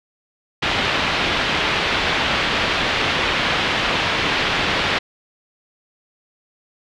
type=low-pass noise; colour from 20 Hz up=white; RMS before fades=-20 dBFS; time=0.62-4.99 s; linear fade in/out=10 ms; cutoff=3500 Hz; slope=24 dB/octave; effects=none